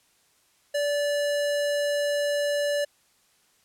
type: tone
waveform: square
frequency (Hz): 580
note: D5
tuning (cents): -22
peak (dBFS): -24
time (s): 0.74-2.85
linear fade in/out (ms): 10
effects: white hiss -64 dBFS RMS until 3.64 s + low-pass 11000 Hz 12 dB/octave